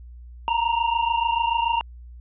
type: tone pair together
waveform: square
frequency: 919 / 945.9 Hz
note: A#5 / A#5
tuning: -25 / +25 cents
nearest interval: unison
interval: 50 cents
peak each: -23 / -24 dBFS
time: 0.48-1.81 s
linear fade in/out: 0 ms
effects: added 60 Hz sine -39 dBFS peak until 2.2 s + resampled to 8000 Hz